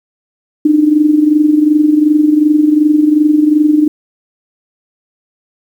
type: tone with amplitude modulation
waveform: sine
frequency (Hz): 302.1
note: D4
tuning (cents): +49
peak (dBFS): -3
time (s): 0.65-3.88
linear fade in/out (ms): 5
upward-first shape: sine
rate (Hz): 22.7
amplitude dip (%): 65
effects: 7-bit